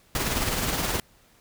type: noise with tremolo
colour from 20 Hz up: pink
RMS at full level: -25 dBFS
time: 0.15-1 s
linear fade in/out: 2 ms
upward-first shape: sine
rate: 19 Hz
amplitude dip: 40%
effects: pink hiss -59 dBFS RMS until 1.4 s